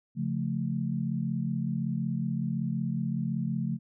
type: chord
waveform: sine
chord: Db augmented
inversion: none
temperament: equal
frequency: 138.59 / 174.61 / 220 Hz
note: Db3 / F3 / A3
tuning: 0 / 0 / 0 cents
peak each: -32 / -32 / -32 dBFS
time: 0.15-3.79 s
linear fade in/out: 50 ms
effects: none